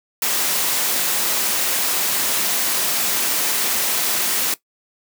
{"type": "noise", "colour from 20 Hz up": "white", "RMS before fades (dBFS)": -20, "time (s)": [0.22, 4.54], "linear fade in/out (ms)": 2, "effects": ["noise-tail reverb RT60 0.1 s tail -17 dB re dry", "high-pass 200 Hz 12 dB/octave"]}